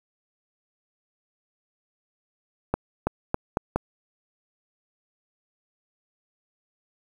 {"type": "accelerating click train", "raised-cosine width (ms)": 1, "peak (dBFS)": -8, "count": 5, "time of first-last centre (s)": [2.74, 3.76], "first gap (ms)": 330, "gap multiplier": 0.83, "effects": ["7-bit"]}